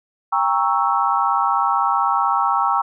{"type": "chord", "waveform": "sine", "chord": "G diminished seventh", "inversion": "none", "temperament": "equal with one note detuned", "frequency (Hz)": [796.3, 932.3, 1108.7, 1318.5], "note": ["G5", "Bb5", "Db6", "Fb6"], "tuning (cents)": [27, 0, 0, 0], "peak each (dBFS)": -21, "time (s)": [0.32, 2.82], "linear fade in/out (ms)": 10, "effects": []}